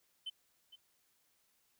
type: tone with echo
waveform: sine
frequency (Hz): 3062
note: G7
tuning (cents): -41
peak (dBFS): -37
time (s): 0.26-0.3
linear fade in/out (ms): 10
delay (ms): 460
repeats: 1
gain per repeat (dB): -15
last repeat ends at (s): 0.76
effects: tanh soft clip ceiling -36 dBFS + white hiss -75 dBFS RMS until 1.79 s